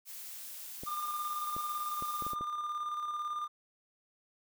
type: noise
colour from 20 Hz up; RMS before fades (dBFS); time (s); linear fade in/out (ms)
blue; -45; 0.05-2.36; 50
type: clicks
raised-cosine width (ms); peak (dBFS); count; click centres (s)
2; -30; 7; 0.835 / 1.565 / 2.024 / 2.223 / 2.266 / 2.334 / 2.41
type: tone with tremolo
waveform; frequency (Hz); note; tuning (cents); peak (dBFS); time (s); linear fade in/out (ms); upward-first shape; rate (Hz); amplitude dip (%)
triangle; 1204; D6; +43; -31; 0.86-3.48; 20; square; 18; 35
effects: none